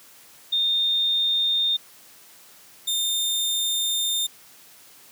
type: tone pair in turn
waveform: sine / sawtooth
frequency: 3645 / 3626 Hz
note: A#7 / A#7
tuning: -40 / -49 cents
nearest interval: unison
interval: 9 cents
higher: first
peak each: -19 dBFS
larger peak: neither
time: 0.52-1.77 / 2.87-4.27 s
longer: second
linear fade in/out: 10 ms
effects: white hiss -50 dBFS RMS until 5.11 s + high-pass 100 Hz 12 dB/octave